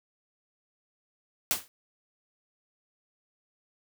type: noise with exponential decay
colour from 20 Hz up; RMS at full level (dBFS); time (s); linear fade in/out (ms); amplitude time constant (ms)
white; -23; 1.51-1.68; 0; 36
effects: none